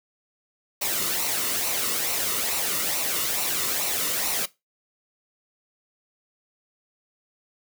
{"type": "noise with flanger", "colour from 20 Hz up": "white", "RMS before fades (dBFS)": -26, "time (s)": [0.81, 4.46], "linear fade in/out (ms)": 10, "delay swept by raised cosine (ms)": [0.6, 1.27], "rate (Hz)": 2.3, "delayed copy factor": -0.55, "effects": ["noise-tail reverb RT60 0.2 s tail -18 dB re dry"]}